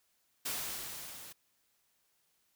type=noise with level ramp; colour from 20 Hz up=white; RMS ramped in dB=-36 to -50 dBFS; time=0.45-1.33 s; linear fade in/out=10 ms; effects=white hiss -75 dBFS RMS until 2.55 s